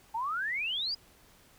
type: exponential sweep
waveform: sine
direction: up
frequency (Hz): 862 to 4978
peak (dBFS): -30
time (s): 0.14-0.95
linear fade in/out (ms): 10
effects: pink hiss -60 dBFS RMS until 1.58 s